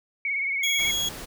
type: tone with vibrato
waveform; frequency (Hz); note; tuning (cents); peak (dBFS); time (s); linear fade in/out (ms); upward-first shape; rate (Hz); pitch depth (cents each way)
sine; 2217; C#7; 0; -24; 0.25-0.91; 2; triangle; 18; 60
type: tone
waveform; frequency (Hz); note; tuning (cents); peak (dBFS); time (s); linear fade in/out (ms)
30% pulse; 3322; G#7; 0; -21; 0.63-1.09; 5
type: noise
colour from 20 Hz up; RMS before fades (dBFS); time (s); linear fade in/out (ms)
pink; -38; 0.78-1.26; 20
effects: none